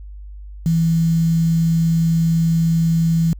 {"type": "tone with quantisation", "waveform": "sine", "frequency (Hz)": 164.81, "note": "E3", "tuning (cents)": 0, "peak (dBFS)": -13, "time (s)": [0.66, 3.33], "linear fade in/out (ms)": 0, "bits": 6, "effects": ["added 50 Hz sine -32 dBFS peak until 3.39 s"]}